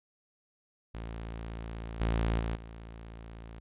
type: tone with level steps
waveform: sawtooth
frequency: 56.2 Hz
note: A1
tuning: 37 cents sharp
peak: -34 / -23 / -27 / -40 dBFS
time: 0.94-3.6 s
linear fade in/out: 10 ms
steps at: 2 / 2.39 / 2.55 s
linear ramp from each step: 5 ms
effects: resampled to 8000 Hz